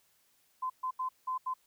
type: tone bursts at uneven times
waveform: sine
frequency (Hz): 1027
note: C6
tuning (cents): -33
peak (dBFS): -31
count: 5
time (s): 0.62-0.7 / 0.83-0.91 / 0.99-1.09 / 1.27-1.38 / 1.46-1.54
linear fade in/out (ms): 10
effects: white hiss -70 dBFS RMS until 1.66 s